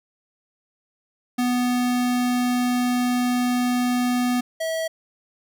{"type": "tone pair in turn", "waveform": "square", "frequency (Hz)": [246.9, 647.8], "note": ["B3", "E5"], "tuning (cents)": [0, -30], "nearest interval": "octave + perfect fourth", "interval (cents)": 1670, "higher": "second", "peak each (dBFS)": [-20, -24], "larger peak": "first", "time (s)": [[1.38, 4.41], [4.6, 4.88]], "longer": "first", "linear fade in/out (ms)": 10, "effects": []}